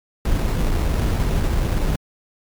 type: noise with sample-and-hold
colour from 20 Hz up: brown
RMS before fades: -19 dBFS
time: 0.25-1.96 s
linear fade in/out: 5 ms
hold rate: 3150 Hz
effects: MP3 96 kbps